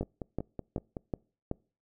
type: two click trains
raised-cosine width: 2 ms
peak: -18 / -23 dBFS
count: 5 / 6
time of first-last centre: 0.01-1.514 / 0.03-0.968 s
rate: 2.66 / 5.33 Hz
effects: noise-tail reverb RT60 0.4 s tail -26 dB re dry